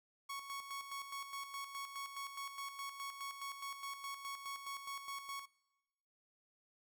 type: tone with tremolo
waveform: sawtooth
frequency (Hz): 1108.7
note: C#6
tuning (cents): 0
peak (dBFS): -38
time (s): 0.29-5.46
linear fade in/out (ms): 10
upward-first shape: square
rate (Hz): 4.8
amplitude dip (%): 55
effects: noise-tail reverb RT60 1.0 s tail -22 dB re dry